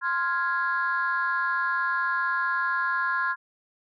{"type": "chord", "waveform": "sine", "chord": "F minor", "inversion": "second", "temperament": "equal", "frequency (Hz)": [1046.5, 1396.9, 1661.2], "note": ["C6", "F6", "Ab6"], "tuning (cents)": [0, 0, 0], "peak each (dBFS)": -27, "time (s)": [0.01, 3.36], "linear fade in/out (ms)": 50, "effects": ["tanh soft clip ceiling -16 dBFS"]}